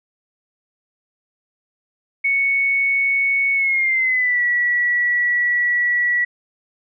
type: tone with pitch glide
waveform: sine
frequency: 2217 to 1941.2 Hz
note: C#7 to B6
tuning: 0 to -30 cents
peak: -15 dBFS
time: 2.24-6.25 s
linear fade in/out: 10 ms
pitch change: -230 cents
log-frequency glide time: 3.54-4.43 s
effects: none